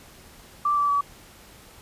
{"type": "tone with pitch steps", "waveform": "sine", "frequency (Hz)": [1172, 1157.2, 1142.6], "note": ["D6", "D6", "D6"], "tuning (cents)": [-4, -26, -48], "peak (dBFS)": -19, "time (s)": [0.65, 1.01], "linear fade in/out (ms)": 5, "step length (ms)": 120, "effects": ["pink hiss -49 dBFS RMS until 1.81 s", "resampled to 32000 Hz"]}